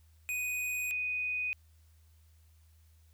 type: tone pair in turn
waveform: square / sine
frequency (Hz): 2489 / 2489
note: D#7 / D#7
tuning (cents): 0 / 0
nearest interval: unison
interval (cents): 0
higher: neither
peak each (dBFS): -33 / -31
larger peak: second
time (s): 0.29-0.91 / 0.91-1.53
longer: neither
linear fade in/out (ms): 0
effects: added 79 Hz sine -59 dBFS peak until 3.13 s + white hiss -72 dBFS RMS until 3.13 s